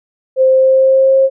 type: tone with pitch glide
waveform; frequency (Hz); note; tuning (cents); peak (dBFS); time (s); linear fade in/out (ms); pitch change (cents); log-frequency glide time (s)
sine; 523.3 to 535.2; C5 to C5; 0 to +39; -6; 0.36-1.3; 50; +39; 0.49-1.17
effects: none